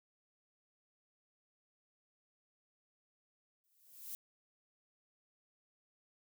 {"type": "noise with exponential growth", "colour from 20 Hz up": "violet", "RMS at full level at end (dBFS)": -42, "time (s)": [3.64, 4.15], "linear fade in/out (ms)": 0, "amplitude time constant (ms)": 110, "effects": []}